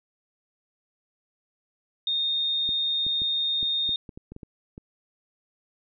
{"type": "tone", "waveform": "sine", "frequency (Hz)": 3676, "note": "A#7", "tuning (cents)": -25, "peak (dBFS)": -23, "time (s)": [2.07, 3.96], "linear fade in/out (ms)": 2}
{"type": "clicks", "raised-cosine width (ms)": 3, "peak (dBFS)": -27, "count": 11, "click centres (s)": [2.691, 3.066, 3.219, 3.629, 3.892, 4.092, 4.175, 4.32, 4.364, 4.432, 4.779]}
{"effects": []}